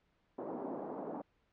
pink band-pass noise, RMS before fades -42 dBFS, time 0.38-1.22 s, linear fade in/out 10 ms, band 230 to 860 Hz, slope 24 dB/octave, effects pink hiss -75 dBFS RMS until 1.52 s + low-pass 3000 Hz 12 dB/octave

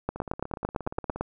two click trains, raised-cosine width 1 ms, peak -22 / -13 dBFS, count 18 / 11, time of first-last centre 0.16-1.16 / 0.09-1.21 s, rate 17 / 8.93 Hz, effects none

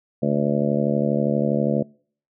harmonic tone, 72.4 Hz, D2, 24 cents flat, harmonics 2 / 3 / 4 / 5 / 6 / 7 / 8 / 9, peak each -25 / -22 / -28 / -29 / -35 / -26 / -27 / -31 dBFS, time 0.22-1.83 s, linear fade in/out 10 ms, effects noise-tail reverb RT60 0.5 s tail -26 dB re dry

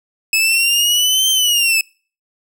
sawtooth exponential two-way sweep, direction up then down, 2590 to 3140 to 2591 Hz, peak -9 dBFS, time 0.33-1.81 s, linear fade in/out 2 ms, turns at 1.3 s, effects noise-tail reverb RT60 0.4 s tail -25 dB re dry

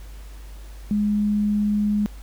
sine tone, 208.1 Hz, G#3, 4 cents sharp, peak -18 dBFS, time 0.91-2.06 s, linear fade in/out 0 ms, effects added 50 Hz sine -36 dBFS peak until 2.22 s + pink hiss -50 dBFS RMS until 2.22 s

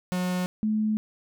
45% pulse / sine tone pair in turn, 181.3 / 215.3 Hz, F#3 / A3, -35 / -37 cents, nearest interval minor third, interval 298 cents, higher second, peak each -25 / -22 dBFS, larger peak second, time 0.12-0.46 / 0.63-0.97 s, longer neither, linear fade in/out 0 ms, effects none

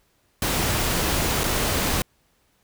pink noise with dropouts, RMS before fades -23 dBFS, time 0.42-2.02 s, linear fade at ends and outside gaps 2 ms, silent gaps 1.435-1.439 s, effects pink hiss -65 dBFS RMS until 2.63 s

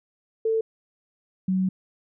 sine tone pair in turn, 445.8 / 187.44 Hz, A4 / F#3, +23 / +23 cents, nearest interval octave + minor third, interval 1500 cents, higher first, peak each -20 dBFS, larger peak neither, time 0.45-0.61 / 1.48-1.69 s, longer second, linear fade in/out 5 ms, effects none

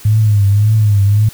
sine tone with vibrato, 104.3 Hz, G#2, 8 cents sharp, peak -7 dBFS, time 0.05-1.29 s, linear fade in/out 5 ms, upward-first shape triangle, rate 1.8 Hz, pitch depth 100 cents each way, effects white hiss -37 dBFS RMS until 1.33 s

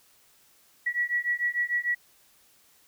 sine beating tone pair, 1930 / 1936.7 Hz, B6 / B6, -40 / -34 cents, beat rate 6.7 Hz, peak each -28 dBFS, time 0.86-1.95 s, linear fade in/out 10 ms, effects white hiss -61 dBFS RMS until 2.87 s

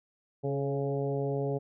harmonic tone with a mistuned harmonic, 138.59 Hz, C#3, in tune, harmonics 1 / 2 / 3 / 4 / 5 / 6, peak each -32 / -38 / -32 / -37 / -41 / -47 dBFS, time 0.43-1.59 s, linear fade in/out 20 ms, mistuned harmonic 3, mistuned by +22 cents, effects none

